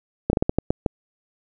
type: slowing click train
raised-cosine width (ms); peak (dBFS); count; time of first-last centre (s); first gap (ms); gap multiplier
2; -5; 8; 0.3-0.862; 31; 1.31
effects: none